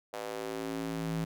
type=tone with high-pass filter sweep; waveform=square; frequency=55 Hz; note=A1; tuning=in tune; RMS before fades=-36 dBFS; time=0.13-1.25 s; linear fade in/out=10 ms; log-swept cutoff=580 to 150 Hz; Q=2.2; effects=none